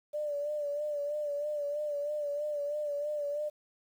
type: tone with vibrato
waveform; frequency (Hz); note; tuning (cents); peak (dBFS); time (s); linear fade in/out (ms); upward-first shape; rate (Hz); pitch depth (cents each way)
sine; 587.3; D5; 0; -31; 0.13-3.5; 20; sine; 3.1; 44
effects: 10-bit